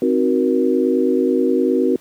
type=chord; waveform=sine; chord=C half-diminished seventh; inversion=none; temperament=equal with one note detuned; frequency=261.6 / 311.1 / 370 / 472.4 Hz; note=C4 / Eb4 / Gb4 / Bb4; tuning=0 / 0 / 0 / +23 cents; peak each=-18 / -22 / -18 / -20 dBFS; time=0.02-1.96 s; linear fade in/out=2 ms; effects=pink hiss -50 dBFS RMS until 2 s + high-pass 100 Hz 12 dB/octave